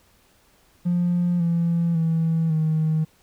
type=tone with pitch steps; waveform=triangle; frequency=175.5 / 169.23 / 163.18 / 157.35 Hz; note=F3 / E3 / E3 / D#3; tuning=+9 / +46 / -17 / +20 cents; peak=-15 dBFS; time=0.85-3.05 s; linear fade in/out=20 ms; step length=550 ms; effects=tanh soft clip ceiling -15 dBFS + pink hiss -59 dBFS RMS until 3.22 s